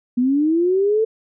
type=linear sweep; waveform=sine; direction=up; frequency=239.4 to 449.2 Hz; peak=-14 dBFS; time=0.17-1.05 s; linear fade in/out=10 ms; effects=none